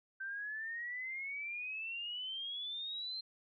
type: exponential sweep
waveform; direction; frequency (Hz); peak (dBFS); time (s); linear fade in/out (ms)
sine; up; 1547 to 4165; -39; 0.2-3.21; 10
effects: none